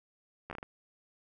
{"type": "slowing click train", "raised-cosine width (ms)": 0.5, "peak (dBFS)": -26, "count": 6, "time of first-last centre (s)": [0.5, 0.629], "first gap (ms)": 12, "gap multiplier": 1.39, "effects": []}